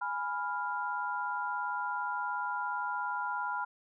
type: chord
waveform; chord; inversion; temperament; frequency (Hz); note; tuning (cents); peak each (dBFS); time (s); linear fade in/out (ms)
sine; F diminished; first; equal; 830.6 / 987.8 / 1396.9; Ab5 / Cb6 / F6; 0 / 0 / 0; -38 / -35 / -36; 0.01-3.65; 10
effects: none